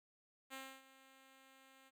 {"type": "tone with ADSR envelope", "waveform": "5% pulse", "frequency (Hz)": 266.5, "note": "C4", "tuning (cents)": 32, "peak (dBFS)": -35, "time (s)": [0.5, 1.91], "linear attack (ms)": 35, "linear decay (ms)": 280, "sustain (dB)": -17, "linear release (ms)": 34, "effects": []}